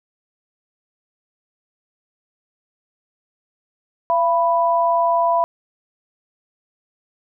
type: tone pair together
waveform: sine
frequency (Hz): 680.2 / 987.8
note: F5 / B5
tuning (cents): -46 / 0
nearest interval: tritone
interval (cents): 646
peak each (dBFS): -17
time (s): 4.1-5.44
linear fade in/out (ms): 0
effects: none